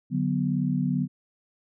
sine chord, B minor, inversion first, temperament equal, 146.83 / 185 / 246.9 Hz, D3 / F#3 / B3, 0 / 0 / 0 cents, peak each -27 dBFS, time 0.1-1.08 s, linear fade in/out 50 ms, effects none

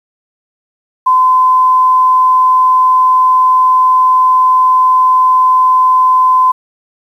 sine tone, 1023 Hz, C6, 39 cents flat, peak -5 dBFS, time 1.06-6.52 s, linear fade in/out 10 ms, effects 7-bit

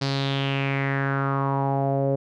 sawtooth tone with low-pass filter sweep, 137.4 Hz, C#3, 15 cents flat, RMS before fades -24 dBFS, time 0.01-2.16 s, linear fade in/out 10 ms, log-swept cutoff 4800 to 520 Hz, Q 4.5, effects none

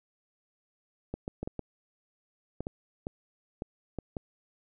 clicks, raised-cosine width 2 ms, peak -21 dBFS, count 11, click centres 1.14 / 1.279 / 1.43 / 1.475 / 1.593 / 2.606 / 2.669 / 3.069 / 3.621 / 3.987 / 4.168 s, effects none

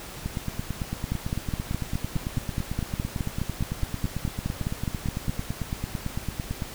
two click trains, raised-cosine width 5 ms, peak -14 / -16 dBFS, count 21 / 58, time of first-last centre 1.12-5.295 / 0.26-6.622 s, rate 4.79 / 8.96 Hz, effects pink hiss -40 dBFS RMS until 6.74 s

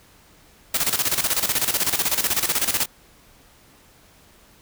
white noise with tremolo, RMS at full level -20 dBFS, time 0.74-2.86 s, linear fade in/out 5 ms, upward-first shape square, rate 16 Hz, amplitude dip 70%, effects pink hiss -53 dBFS RMS until 4.61 s

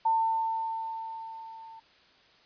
sine tone with level ramp, 898 Hz, A5, 35 cents sharp, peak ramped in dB -21 to -45 dBFS, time 0.05-1.8 s, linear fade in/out 10 ms, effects white hiss -60 dBFS RMS until 2.45 s + resampled to 11025 Hz

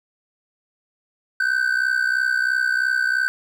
triangle ring-modulated tone, 1531 Hz, G6, 41 cents flat, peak -13 dBFS, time 1.4-3.28 s, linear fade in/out 0 ms, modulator 31.5 Hz, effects none

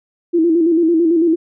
sine tone with vibrato, 332.2 Hz, E4, 13 cents sharp, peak -10 dBFS, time 0.33-1.36 s, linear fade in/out 20 ms, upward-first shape square, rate 9 Hz, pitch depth 62 cents each way, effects none

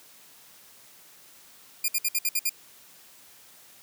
5% pulse tone bursts, 2416 Hz, D7, 48 cents sharp, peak -13 dBFS, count 7, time 1.84-2.495 s, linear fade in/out 5 ms, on 43 ms, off 59 ms, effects white hiss -53 dBFS RMS until 3.82 s + high-pass 100 Hz 12 dB/octave

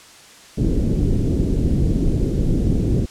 pink low-pass noise, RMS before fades -18 dBFS, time 0.57-3.06 s, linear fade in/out 10 ms, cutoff 370 Hz, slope 24 dB/octave, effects white hiss -44 dBFS RMS until 3.1 s + low-pass 8000 Hz 12 dB/octave

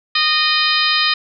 harmonic tone with a mistuned harmonic, 616 Hz, D#5, 17 cents flat, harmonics 2 / 3 / 4 / 5 / 6 / 7 / 8, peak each -21 / -21 / -21 / -21 / -21 / -21 / -21 dBFS, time 0.15-1.14 s, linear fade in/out 5 ms, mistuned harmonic 7, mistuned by -79 cents, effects none

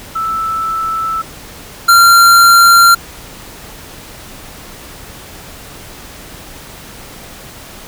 sine / square tone pair in turn, 1318.5 / 1379.2 Hz, E6 / F6, 0 / -22 cents, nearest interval minor second, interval 78 cents, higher second, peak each -14 / -4 dBFS, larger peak second, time 0.15-1.22 / 1.88-2.95 s, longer neither, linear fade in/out 10 ms, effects pink hiss -33 dBFS RMS until 7.87 s

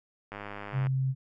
click train, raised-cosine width 0.5 ms, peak -24 dBFS, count 57, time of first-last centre 0.32-0.869 s, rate 102 Hz
sine tone, 132.3 Hz, C3, 20 cents sharp, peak -25 dBFS, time 0.72-1.15 s, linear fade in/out 50 ms
effects none

